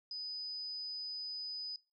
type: tone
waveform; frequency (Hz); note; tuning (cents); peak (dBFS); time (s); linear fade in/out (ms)
sine; 4990; D#8; +4; -39; 0.11-1.76; 2
effects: noise-tail reverb RT60 0.3 s tail -23 dB re dry + MP3 64 kbps